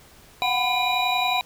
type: tone cluster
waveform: triangle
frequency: 723 / 754 / 995 / 2412 / 3889 Hz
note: F#5 / F#5 / B5 / D7 / B7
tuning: -40 / +32 / +13 / +46 / -27 cents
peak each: -25 dBFS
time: 0.42-1.41 s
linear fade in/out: 0 ms
effects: pink hiss -51 dBFS RMS until 1.45 s